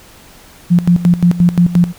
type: tone with tremolo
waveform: sine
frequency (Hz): 174.61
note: F3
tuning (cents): 0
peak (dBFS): -5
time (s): 0.7-1.93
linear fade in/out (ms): 20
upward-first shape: square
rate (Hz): 5.7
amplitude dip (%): 80
effects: pink hiss -41 dBFS RMS until 1.98 s